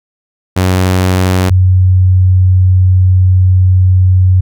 sawtooth / sine tone pair in turn, 92.5 / 92.5 Hz, F#2 / F#2, 0 / 0 cents, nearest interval unison, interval 0 cents, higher neither, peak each -4 dBFS, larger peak neither, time 0.56-1.5 / 1.5-4.41 s, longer second, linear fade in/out 10 ms, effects none

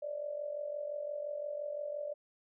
sine tone with amplitude modulation, 587.3 Hz, D5, in tune, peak -33 dBFS, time 0.02-2.14 s, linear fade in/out 10 ms, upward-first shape sine, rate 45.8 Hz, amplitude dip 70%, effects none

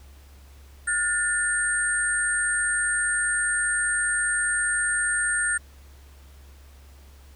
sine tone cluster, 1440 / 1775 / 8600 Hz, F#6 / A6 / C9, -47 / +15 / +47 cents, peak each -26 dBFS, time 0.87-5.58 s, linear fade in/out 10 ms, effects added 69 Hz sine -46 dBFS peak until 7.35 s + pink hiss -56 dBFS RMS until 7.35 s

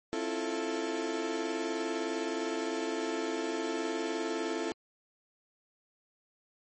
35% pulse chord, F major seventh, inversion second, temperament equal with one note detuned, 266.2 / 329.6 / 349.2 / 440 Hz, C4 / E4 / F4 / A4, +30 / 0 / 0 / 0 cents, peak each -38 / -34 / -38 / -34 dBFS, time 0.13-4.72 s, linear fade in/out 0 ms, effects MP3 32 kbps

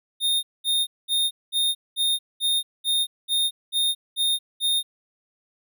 square tone bursts, 3668 Hz, A#7, 29 cents flat, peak -20 dBFS, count 11, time 0.2-4.83 s, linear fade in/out 50 ms, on 230 ms, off 210 ms, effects none

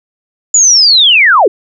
sine linear sweep, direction down, 7040 to 331.2 Hz, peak -3 dBFS, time 0.54-1.48 s, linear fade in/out 5 ms, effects none

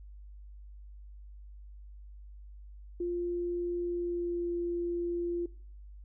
sine tone with pitch glide, 349.2 to 345.8 Hz, F4 to F4, 0 to -17 cents, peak -30 dBFS, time 3-5.46 s, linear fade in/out 5 ms, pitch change -17 cents, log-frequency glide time 3.82-4.52 s, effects noise-tail reverb RT60 0.5 s tail -21 dB re dry + added 50 Hz sine -46 dBFS peak until 6.04 s

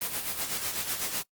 white noise with tremolo, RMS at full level -30 dBFS, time 0.01-1.23 s, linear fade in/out 10 ms, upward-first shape sine, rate 8 Hz, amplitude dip 55%, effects noise-tail reverb RT60 0.1 s tail -21 dB re dry + Opus 24 kbps

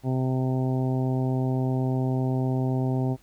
harmonic tone, 129.7 Hz, C3, 15 cents flat, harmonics 1 / 2 / 3 / 4 / 5 / 6 / 7, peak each -24 / -28 / -33 / -40 / -37 / -39 / -43 dBFS, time 0.03-3.17 s, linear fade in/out 50 ms, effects added 50 Hz sine -58 dBFS peak until 3.22 s + pink hiss -60 dBFS RMS until 3.22 s

